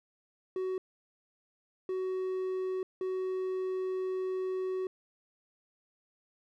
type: tone bursts at uneven times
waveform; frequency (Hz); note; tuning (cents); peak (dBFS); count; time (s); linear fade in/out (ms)
triangle; 373.9; F#4; +18; -29; 3; 0.56-0.78 / 1.89-2.83 / 3.01-4.87; 2
effects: none